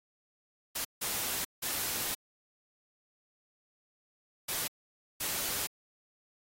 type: noise bursts at uneven times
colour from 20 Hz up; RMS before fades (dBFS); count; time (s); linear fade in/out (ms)
white; -34; 5; 0.75-0.85 / 1.01-1.45 / 1.62-2.15 / 4.48-4.68 / 5.2-5.67; 10
effects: AAC 48 kbps